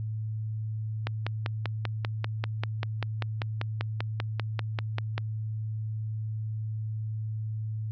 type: click train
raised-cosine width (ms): 0.3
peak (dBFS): -14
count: 22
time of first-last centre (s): 1.07-5.18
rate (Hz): 5.11
effects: added 109 Hz sine -30 dBFS peak until 7.91 s + low-pass 5000 Hz 12 dB/octave